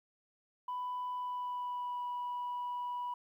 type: tone with pitch glide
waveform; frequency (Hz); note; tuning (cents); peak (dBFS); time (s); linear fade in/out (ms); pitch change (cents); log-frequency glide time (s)
sine; 994 to 979.2; B5 to B5; +11 to -15; -34; 0.68-3.14; 5; -26; 1.13-2.06
effects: tanh soft clip ceiling -33 dBFS + 12-bit